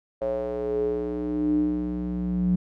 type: tone with band-pass filter sweep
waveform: square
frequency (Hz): 60.6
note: B1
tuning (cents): -32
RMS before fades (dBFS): -26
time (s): 0.21-2.56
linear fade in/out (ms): 10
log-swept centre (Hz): 560 to 190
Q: 8.9
effects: none